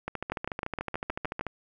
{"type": "two click trains", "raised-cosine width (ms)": 0.5, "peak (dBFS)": [-17, -16], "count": [20, 8], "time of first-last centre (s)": [[0.08, 1.467], [0.32, 1.41]], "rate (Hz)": [13.7, 6.42], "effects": []}